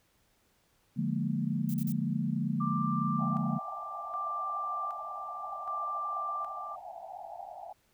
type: chord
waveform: sine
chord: Bb dominant seventh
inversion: first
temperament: just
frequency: 145.68 / 174.81 / 209.8 / 233.1 Hz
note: D3 / F3 / Ab3 / Bb3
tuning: -14 / +2 / +18 / 0 cents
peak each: -34 dBFS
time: 0.96-3.59 s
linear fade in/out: 20 ms
type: noise bursts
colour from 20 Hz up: violet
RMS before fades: -44 dBFS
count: 3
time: 1.69-1.921 s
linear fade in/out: 0 ms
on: 49 ms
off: 42 ms
type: tone with tremolo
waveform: sine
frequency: 1182 Hz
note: D6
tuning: 11 cents sharp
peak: -32 dBFS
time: 2.6-6.76 s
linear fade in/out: 10 ms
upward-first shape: square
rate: 0.65 Hz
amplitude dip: 50%
type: band-pass noise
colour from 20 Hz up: pink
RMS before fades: -44 dBFS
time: 3.19-7.73 s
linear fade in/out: 5 ms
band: 660 to 840 Hz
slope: 96 dB/octave
effects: pink hiss -70 dBFS RMS until 7.93 s